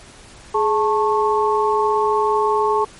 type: tone cluster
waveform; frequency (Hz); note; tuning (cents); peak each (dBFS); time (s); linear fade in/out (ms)
sine; 420.8 / 880 / 1094; G#4 / A5 / C#6; +23 / 0 / -23; -18 / -19 / -20; 0.54-2.85; 10
effects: pink hiss -43 dBFS RMS until 2.99 s + MP3 48 kbps